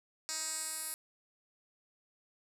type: tone with band-pass filter sweep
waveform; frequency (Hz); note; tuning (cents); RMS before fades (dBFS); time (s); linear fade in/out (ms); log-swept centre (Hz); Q
10% pulse; 315.7; D#4; +25; -39; 0.29-0.94; 0; 6600 to 11000; 3
effects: none